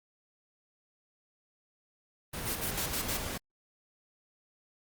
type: noise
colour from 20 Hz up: pink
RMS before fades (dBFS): -37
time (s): 2.33-3.38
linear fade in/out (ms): 10
type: noise bursts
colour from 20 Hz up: white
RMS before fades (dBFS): -34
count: 5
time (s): 2.46-3.174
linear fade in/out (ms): 10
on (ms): 94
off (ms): 61
effects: Opus 32 kbps